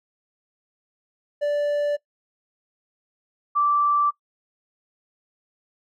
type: tone pair in turn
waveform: triangle / sine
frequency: 584 / 1168 Hz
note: D5 / D6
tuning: -10 / -10 cents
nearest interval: octave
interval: 1200 cents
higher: second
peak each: -18 / -17 dBFS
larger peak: second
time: 1.41-1.97 / 3.55-4.11 s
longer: neither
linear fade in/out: 20 ms
effects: noise-tail reverb RT60 0.1 s tail -20 dB re dry